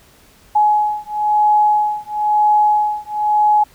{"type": "beating tone pair", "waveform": "sine", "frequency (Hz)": [842, 843], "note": ["G#5", "G#5"], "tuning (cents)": [24, 26], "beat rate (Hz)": 1, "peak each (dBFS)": -15, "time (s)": [0.55, 3.64], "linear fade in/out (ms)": 10, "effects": ["pink hiss -49 dBFS RMS until 3.74 s"]}